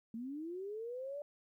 sine linear sweep, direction up, 218.9 to 590 Hz, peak -40 dBFS, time 0.14-1.22 s, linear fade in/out 2 ms, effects 13-bit

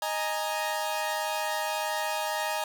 sawtooth chord, D# suspended fourth, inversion none, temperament equal, 622.3 / 830.6 / 932.3 Hz, D#5 / G#5 / A#5, 0 / 0 / 0 cents, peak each -29 dBFS, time 0.02-2.64 s, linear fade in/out 2 ms, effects none

